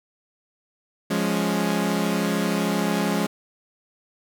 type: chord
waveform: sawtooth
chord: Db major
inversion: first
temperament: equal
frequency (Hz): 174.61 / 207.7 / 277.2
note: F3 / Ab3 / Db4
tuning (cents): 0 / 0 / 0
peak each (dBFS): -22 / -20 / -24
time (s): 1.1-3.27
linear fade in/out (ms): 10
effects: none